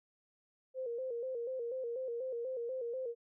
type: tone with vibrato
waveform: sine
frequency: 493.9 Hz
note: B4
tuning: in tune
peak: -36 dBFS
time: 0.74-3.15 s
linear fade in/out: 50 ms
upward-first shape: square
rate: 4.1 Hz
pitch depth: 87 cents each way
effects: none